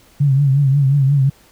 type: tone with vibrato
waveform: sine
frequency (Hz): 138.59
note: C#3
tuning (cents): 0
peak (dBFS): -10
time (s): 0.2-1.3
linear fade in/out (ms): 10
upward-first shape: triangle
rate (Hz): 5.6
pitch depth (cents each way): 96
effects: pink hiss -50 dBFS RMS until 1.51 s